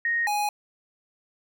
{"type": "tone pair in turn", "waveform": ["sine", "square"], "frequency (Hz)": [1864.7, 830.6], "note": ["A#6", "G#5"], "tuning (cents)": [0, 0], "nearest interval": "octave + major second", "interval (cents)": 1400, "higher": "first", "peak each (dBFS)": [-22, -24], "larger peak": "first", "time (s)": [[0.05, 0.27], [0.27, 0.49]], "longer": "neither", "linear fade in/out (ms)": 2, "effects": []}